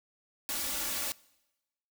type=noise with comb filter; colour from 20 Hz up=white; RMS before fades=-34 dBFS; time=0.49-1.12 s; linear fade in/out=0 ms; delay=3.5 ms; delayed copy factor=+1; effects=noise-tail reverb RT60 1.0 s tail -23 dB re dry